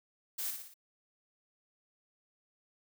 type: noise with echo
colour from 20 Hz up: blue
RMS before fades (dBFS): -37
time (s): 0.38-0.51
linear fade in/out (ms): 10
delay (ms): 58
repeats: 4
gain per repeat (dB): -5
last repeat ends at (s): 0.742
effects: none